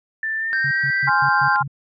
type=tone with pitch glide; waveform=sine; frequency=1772 to 1966.2 Hz; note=A6 to B6; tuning=+12 to -8 cents; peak=-21 dBFS; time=0.23-1.09 s; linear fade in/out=2 ms; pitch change=+180 cents; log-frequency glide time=0.37-0.96 s
type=tone; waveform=triangle; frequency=1568 Hz; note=G6; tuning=in tune; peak=-18 dBFS; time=0.53-1.56 s; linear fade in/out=0 ms
type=tone bursts; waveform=sine; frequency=138.59 Hz; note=C#3; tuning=in tune; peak=-26 dBFS; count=6; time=0.64-1.678 s; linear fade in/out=5 ms; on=73 ms; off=120 ms
type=chord; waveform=sine; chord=F minor; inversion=first; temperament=equal; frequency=830.6 / 1046.5 / 1396.9 Hz; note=Ab5 / C6 / F6; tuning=0 / 0 / 0 cents; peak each=-20 dBFS; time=1.07-1.63 s; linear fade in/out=10 ms
effects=resampled to 16000 Hz